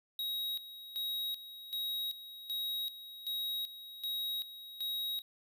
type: tone with tremolo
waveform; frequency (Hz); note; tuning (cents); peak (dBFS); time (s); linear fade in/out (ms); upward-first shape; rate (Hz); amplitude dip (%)
square; 3805; A#7; +35; -35; 0.19-5.22; 2; square; 1.3; 75
effects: none